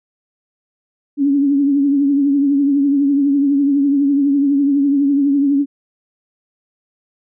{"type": "tone with vibrato", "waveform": "sine", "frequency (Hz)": 281, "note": "C#4", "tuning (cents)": 24, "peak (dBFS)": -11, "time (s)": [1.17, 5.66], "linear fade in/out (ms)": 50, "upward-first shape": "triangle", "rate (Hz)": 12, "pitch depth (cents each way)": 65, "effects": []}